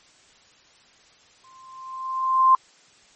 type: tone with exponential growth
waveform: sine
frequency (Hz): 1046.5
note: C6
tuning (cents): 0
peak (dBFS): -10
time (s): 1.44-2.55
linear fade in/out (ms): 2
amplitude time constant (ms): 240
effects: white hiss -55 dBFS RMS until 3.15 s + MP3 32 kbps